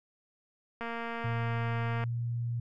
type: click train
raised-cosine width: 0.5 ms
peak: -23 dBFS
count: 286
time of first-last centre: 0.81-2.038 s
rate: 232 Hz
type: tone with pitch glide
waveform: sine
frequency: 116.54 to 118.37 Hz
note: A#2 to A#2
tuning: 0 to +27 cents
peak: -30 dBFS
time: 1.24-2.6 s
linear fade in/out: 5 ms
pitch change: +27 cents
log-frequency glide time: 1.79-2.18 s
effects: none